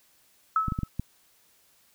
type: tone with exponential decay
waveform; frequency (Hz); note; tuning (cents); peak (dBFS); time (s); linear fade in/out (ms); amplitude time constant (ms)
sine; 1299; E6; -26; -18; 0.56-0.88; 2; 69
type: clicks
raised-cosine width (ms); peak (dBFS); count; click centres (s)
5; -16; 5; 0.683 / 0.722 / 0.789 / 0.833 / 0.996
effects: white hiss -63 dBFS RMS until 1.94 s